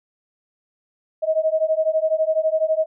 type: beating tone pair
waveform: sine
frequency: 627 / 639 Hz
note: D#5 / D#5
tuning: +13 / +46 cents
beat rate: 12 Hz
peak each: -20 dBFS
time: 1.22-2.86 s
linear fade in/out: 20 ms
effects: none